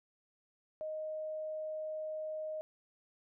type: tone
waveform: sine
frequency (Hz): 622.3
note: D#5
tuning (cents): 0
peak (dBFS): -37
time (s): 0.81-2.61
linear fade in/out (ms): 0
effects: none